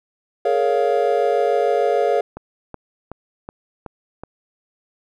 triangle chord, Bb minor seventh, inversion third, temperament just, 419.5 / 466.2 / 559.4 / 699.2 Hz, Ab4 / Bb4 / Db5 / F5, +17 / 0 / +16 / +2 cents, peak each -19 dBFS, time 0.45-2.21 s, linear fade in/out 5 ms
click train, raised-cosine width 1 ms, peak -18 dBFS, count 6, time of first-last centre 2.37-4.236 s, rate 2.68 Hz
effects none

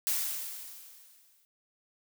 blue noise with exponential decay, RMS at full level -28 dBFS, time 0.07-1.45 s, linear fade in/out 0 ms, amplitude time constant 300 ms, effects none

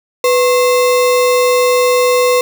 sine tone with sample-and-hold, 496.4 Hz, B4, 9 cents sharp, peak -8 dBFS, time 0.24-2.41 s, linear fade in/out 2 ms, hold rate 1575 Hz, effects none

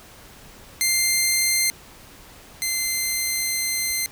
10% pulse tone pair in turn, 2093 / 2077 Hz, C7 / C7, 0 / -13 cents, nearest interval unison, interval 13 cents, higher first, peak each -9 / -13 dBFS, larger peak first, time 0.81-1.7 / 2.62-4.06 s, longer second, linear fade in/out 0 ms, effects pink hiss -46 dBFS RMS until 4.11 s

